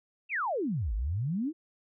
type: exponential two-way sweep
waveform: sine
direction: down then up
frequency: 2794 to 48 to 340.9 Hz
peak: -28 dBFS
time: 0.29-1.53 s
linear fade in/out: 50 ms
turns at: 0.94 s
effects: none